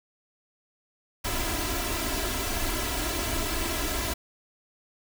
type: noise with comb filter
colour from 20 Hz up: pink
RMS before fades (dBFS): -29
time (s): 1.24-4.14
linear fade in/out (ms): 10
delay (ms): 3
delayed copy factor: +0.9
effects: none